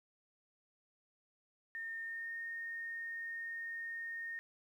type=tone with pitch glide; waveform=sine; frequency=1823 to 1841 Hz; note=A#6 to A#6; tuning=-39 to -22 cents; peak=-40 dBFS; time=1.75-4.39 s; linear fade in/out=0 ms; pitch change=+17 cents; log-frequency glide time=2.02-2.38 s; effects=12-bit